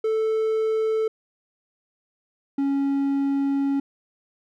triangle tone pair in turn, 440 / 277.2 Hz, A4 / C#4, 0 / 0 cents, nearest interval minor sixth, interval 800 cents, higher first, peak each -18 dBFS, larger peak neither, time 0.04-1.08 / 2.58-3.8 s, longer second, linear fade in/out 5 ms, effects none

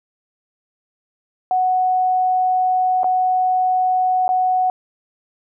sine tone with dropouts, 740 Hz, F#5, in tune, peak -14 dBFS, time 1.51-4.7 s, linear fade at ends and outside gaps 1 ms, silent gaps 3.033-3.043 / 4.28-4.29 s, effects none

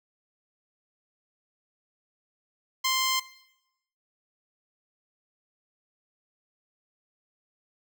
10% pulse tone, 1046.5 Hz, C6, in tune, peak -15 dBFS, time 2.84-3.2 s, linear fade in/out 10 ms, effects noise-tail reverb RT60 0.8 s tail -17 dB re dry

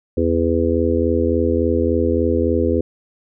harmonic tone, 83.5 Hz, E2, 23 cents sharp, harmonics 1 / 3 / 4 / 5 / 6, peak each -21 / -21 / -21 / -21 / -21 dBFS, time 0.17-2.81 s, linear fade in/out 5 ms, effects none

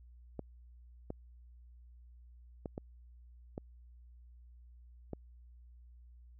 clicks, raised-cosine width 2 ms, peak -26 dBFS, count 6, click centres 0.393 / 1.104 / 2.658 / 2.779 / 3.579 / 5.133 s, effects added 60 Hz sine -54 dBFS peak until 6.39 s

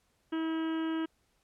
harmonic tone, 322.3 Hz, E4, 39 cents flat, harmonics 1 / 2 / 3 / 4 / 5 / 6 / 7 / 8 / 9 / 10, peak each -30 / -48 / -45 / -46 / -46 / -54 / -57 / -58 / -50 / -54 dBFS, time 0.32-1.06 s, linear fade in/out 10 ms, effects pink hiss -73 dBFS RMS until 1.43 s + low-pass 12000 Hz 12 dB/octave

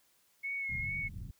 sine tone with vibrato, 2188 Hz, C#7, 23 cents flat, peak -34 dBFS, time 0.43-1.09 s, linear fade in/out 20 ms, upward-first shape sine, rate 2.3 Hz, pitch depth 34 cents each way
white low-pass noise, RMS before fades -43 dBFS, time 0.69-1.31 s, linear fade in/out 5 ms, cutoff 150 Hz, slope 24 dB/octave
effects white hiss -70 dBFS RMS until 1.39 s

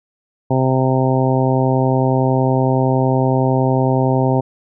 harmonic tone, 130.81 Hz, C3, in tune, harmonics 1 / 2 / 3 / 4 / 5 / 6 / 7, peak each -16 / -19 / -21 / -22 / -23 / -24 / -24 dBFS, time 0.5-4.41 s, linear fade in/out 10 ms, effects none

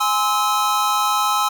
square chord, Ab augmented, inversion none, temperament just, 830.6 / 1038.3 / 1297.8 Hz, Ab5 / C6 / E6, 0 / -14 / -27 cents, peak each -23 / -23 / -20 dBFS, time 0-1.49 s, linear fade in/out 10 ms, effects none

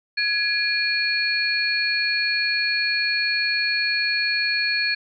sine tone cluster, 1674 / 2405 / 4339 Hz, G#6 / D7 / C#8, +13 / +41 / -38 cents, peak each -24 dBFS, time 0.17-4.95 s, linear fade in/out 10 ms, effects none

